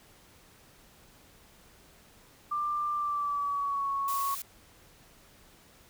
sine tone with pitch glide, 1187 to 1107.5 Hz, D6 to C#6, +18 to -2 cents, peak -28 dBFS, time 2.51-4.35 s, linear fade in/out 10 ms, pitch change -120 cents, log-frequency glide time 2.93-3.91 s
blue noise, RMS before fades -38 dBFS, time 4.08-4.42 s, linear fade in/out 2 ms
effects pink hiss -58 dBFS RMS until 5.89 s

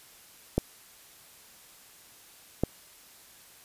clicks, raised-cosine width 2 ms, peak -10 dBFS, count 2, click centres 0.58 / 2.636 s, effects white hiss -54 dBFS RMS until 3.64 s + resampled to 32000 Hz

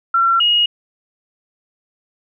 sine tone pair in turn, 1359 / 2880 Hz, F6 / F#7, -48 / -47 cents, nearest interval octave + minor second, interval 1301 cents, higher second, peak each -11 dBFS, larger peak neither, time 0.14-0.4 / 0.4-0.66 s, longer neither, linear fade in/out 5 ms, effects none

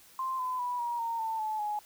sine tone with pitch steps, 1046.5 / 1013.8 / 982.1 / 951.4 / 921.6 / 892.8 / 864.9 / 837.8 Hz, C6 / B5 / B5 / A#5 / A#5 / A5 / A5 / G#5, 0 / +45 / -10 / +35 / -20 / +25 / -30 / +15 cents, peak -30 dBFS, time 0.19-1.79 s, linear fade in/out 2 ms, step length 200 ms, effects white hiss -57 dBFS RMS until 1.85 s

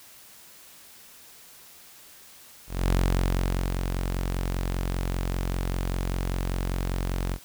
sawtooth tone with ADSR envelope, 45.08 Hz, F#1, 44 cents flat, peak -16 dBFS, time 2.67-7.39 s, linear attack 230 ms, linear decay 850 ms, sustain -6 dB, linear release 63 ms, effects white hiss -50 dBFS RMS until 7.44 s

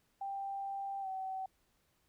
sine tone with pitch glide, 788 to 761.2 Hz, G5 to F#5, +9 to +49 cents, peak -37 dBFS, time 0.21-1.46 s, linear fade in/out 5 ms, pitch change -60 cents, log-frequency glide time 1.01-1.07 s, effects pink hiss -75 dBFS RMS until 2.08 s

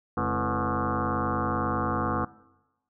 sine tone with frequency modulation, 497.1 Hz, B4, 11 cents sharp, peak -24 dBFS, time 0.17-2.25 s, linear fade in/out 5 ms, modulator 118 Hz, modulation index 7.2, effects noise-tail reverb RT60 1.0 s tail -21 dB re dry

